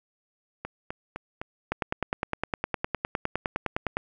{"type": "two click trains", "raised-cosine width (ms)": 0.5, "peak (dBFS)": [-18, -11], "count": [4, 23], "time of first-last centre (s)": [[0.65, 1.415], [1.72, 3.969]], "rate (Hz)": [3.92, 9.78], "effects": []}